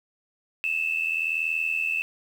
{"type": "tone pair together", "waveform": "sine", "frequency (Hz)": [2590, 2671], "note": ["E7", "E7"], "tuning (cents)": [-31, 22], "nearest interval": "minor second", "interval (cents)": 53, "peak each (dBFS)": -26, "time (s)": [0.64, 2.02], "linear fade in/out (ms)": 0, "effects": ["tanh soft clip ceiling -16 dBFS", "8-bit"]}